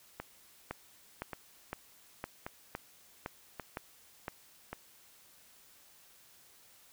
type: two click trains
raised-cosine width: 0.5 ms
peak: -24 / -22 dBFS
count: 5 / 8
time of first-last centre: 0.2-4.73 / 0.71-4.281 s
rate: 0.883 / 1.96 Hz
effects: white hiss -61 dBFS RMS until 6.92 s